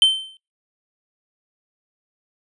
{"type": "tone with exponential decay", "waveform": "triangle", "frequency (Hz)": 3097, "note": "G7", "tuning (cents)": -22, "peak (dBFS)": -6, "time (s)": [0.02, 0.37], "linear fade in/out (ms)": 1, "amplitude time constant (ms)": 75, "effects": ["noise-tail reverb RT60 0.3 s tail -25 dB re dry", "resampled to 24000 Hz"]}